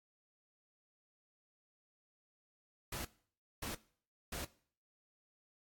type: noise bursts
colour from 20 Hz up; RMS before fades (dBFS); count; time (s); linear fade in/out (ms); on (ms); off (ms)
pink; -42; 3; 2.92-4.45; 5; 130; 570
effects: noise-tail reverb RT60 0.5 s tail -20 dB re dry + AAC 64 kbps